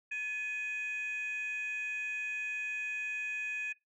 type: tone pair together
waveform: sine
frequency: 1718.8 / 2497 Hz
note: A6 / D#7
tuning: -41 / +6 cents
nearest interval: tritone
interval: 647 cents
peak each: -38 / -34 dBFS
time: 0.11-3.73 s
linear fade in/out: 10 ms
effects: noise-tail reverb RT60 0.2 s tail -22 dB re dry + tanh soft clip ceiling -31 dBFS